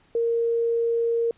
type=tone; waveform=sine; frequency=464.3 Hz; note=A#4; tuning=7 cents flat; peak=-20 dBFS; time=0.15-1.31 s; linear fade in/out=2 ms; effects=pink hiss -60 dBFS RMS until 1.37 s + resampled to 8000 Hz